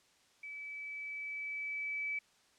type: tone with level ramp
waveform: sine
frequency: 2300 Hz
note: D7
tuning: 37 cents flat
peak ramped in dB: -43 to -34 dBFS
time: 0.43-2.19 s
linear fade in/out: 5 ms
effects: white hiss -68 dBFS RMS until 2.58 s + low-pass 7000 Hz 12 dB/octave